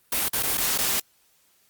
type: noise with dropouts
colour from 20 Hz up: white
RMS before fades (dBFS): -24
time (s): 0.12-1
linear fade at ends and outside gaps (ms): 5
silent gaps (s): 0.285-0.331 / 0.427-0.432 / 0.573-0.578 / 0.778-0.785
effects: white hiss -63 dBFS RMS until 1.69 s + Opus 32 kbps